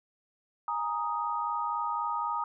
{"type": "chord", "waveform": "sine", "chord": "Ab suspended second", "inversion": "none", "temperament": "just", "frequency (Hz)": [830.6, 934.4, 1245.9], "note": ["Ab5", "Bb5", "Eb6"], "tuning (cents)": [0, 4, 2], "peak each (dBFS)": [-37, -32, -32], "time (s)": [0.68, 2.44], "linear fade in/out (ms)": 2, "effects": []}